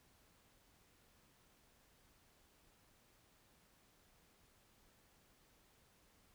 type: silence
effects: pink hiss -71 dBFS RMS until 6.34 s